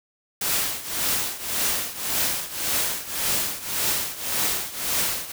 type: noise with tremolo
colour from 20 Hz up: white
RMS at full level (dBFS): -22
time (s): 0.41-5.32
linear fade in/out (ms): 5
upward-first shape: triangle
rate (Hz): 1.8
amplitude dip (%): 85
effects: none